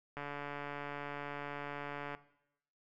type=click train; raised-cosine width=0.5 ms; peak=-27 dBFS; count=286; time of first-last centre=0.17-2.149 s; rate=144 Hz; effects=noise-tail reverb RT60 0.8 s tail -17 dB re dry